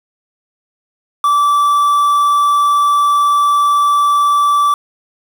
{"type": "tone with quantisation", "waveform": "triangle", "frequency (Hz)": 1161, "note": "D6", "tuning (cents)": -20, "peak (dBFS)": -7, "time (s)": [1.24, 4.74], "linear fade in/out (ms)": 2, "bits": 5, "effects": []}